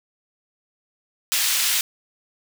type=high-pass noise; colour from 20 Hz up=pink; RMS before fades=-21 dBFS; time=1.32-1.81 s; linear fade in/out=0 ms; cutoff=2600 Hz; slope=12 dB/octave; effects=none